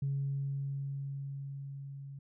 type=tone with level ramp; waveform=sine; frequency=138.59 Hz; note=C#3; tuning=in tune; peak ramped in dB=-29 to -43 dBFS; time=0.02-2.19 s; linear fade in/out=5 ms; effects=tanh soft clip ceiling -26 dBFS